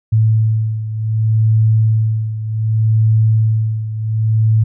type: beating tone pair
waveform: sine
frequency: 110 / 110.66 Hz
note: A2 / A2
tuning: 0 / +10 cents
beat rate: 0.66 Hz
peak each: -12 / -17 dBFS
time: 0.12-4.64 s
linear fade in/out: 10 ms
effects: none